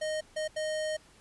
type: tone bursts at uneven times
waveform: square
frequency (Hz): 620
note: D#5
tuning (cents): -6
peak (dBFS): -31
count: 3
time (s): 0.01-0.21 / 0.36-0.48 / 0.56-0.97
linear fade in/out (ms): 10
effects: pink hiss -59 dBFS RMS until 1.2 s + resampled to 24000 Hz